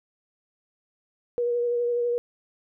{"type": "tone with vibrato", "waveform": "sine", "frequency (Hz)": 479.7, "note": "A#4", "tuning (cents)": 50, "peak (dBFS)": -22, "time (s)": [1.38, 2.18], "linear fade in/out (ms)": 0, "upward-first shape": "sine", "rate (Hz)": 12, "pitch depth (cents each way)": 18, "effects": []}